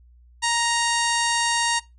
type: harmonic tone with a mistuned harmonic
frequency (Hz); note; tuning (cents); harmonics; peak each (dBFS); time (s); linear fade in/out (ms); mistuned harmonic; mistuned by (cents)
936; A#5; +7; 1 / 2 / 3 / 4 / 5 / 6 / 7 / 8 / 9 / 10; -24 / -27 / -29 / -30 / -31 / -32 / -32 / -33 / -34 / -34; 0.42-1.8; 20; 5; -47
effects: noise-tail reverb RT60 0.2 s tail -19 dB re dry + added 60 Hz sine -49 dBFS peak until 1.98 s